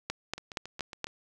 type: two click trains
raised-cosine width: 0.2 ms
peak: -14 / -24 dBFS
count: 5 / 6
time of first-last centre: 0.1-1.043 / 0.38-1.07 s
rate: 4.24 / 7.25 Hz
effects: none